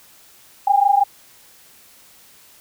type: tone pair together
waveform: sine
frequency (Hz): 792 / 817.6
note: G5 / G#5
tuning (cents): +18 / -27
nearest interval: minor second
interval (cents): 55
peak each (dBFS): -15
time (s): 0.67-1.04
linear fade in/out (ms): 5
effects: white hiss -49 dBFS RMS until 2.6 s